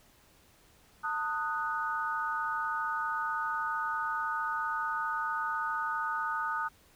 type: chord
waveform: sine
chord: D# diminished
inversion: second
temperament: equal with one note detuned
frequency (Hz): 896.9 / 1244.5 / 1480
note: A5 / D#6 / F#6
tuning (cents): +33 / 0 / 0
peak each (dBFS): -36 / -33 / -35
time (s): 1.03-6.69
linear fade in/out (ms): 20
effects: pink hiss -62 dBFS RMS until 6.95 s